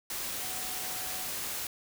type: tone in noise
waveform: sine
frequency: 744 Hz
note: F#5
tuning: 9 cents sharp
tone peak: -47 dBFS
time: 0.42-1.26 s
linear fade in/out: 2 ms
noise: white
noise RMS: -36 dBFS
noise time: 0.1-1.67 s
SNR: -14 dB
effects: none